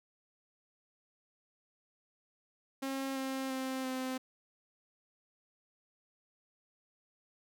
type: tone with pitch steps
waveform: sawtooth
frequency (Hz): 269.5 / 265.9 / 262.4 / 259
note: C#4 / C4 / C4 / C4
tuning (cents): -49 / +28 / +5 / -17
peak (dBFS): -31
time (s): 2.82-4.18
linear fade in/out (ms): 10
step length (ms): 340
effects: none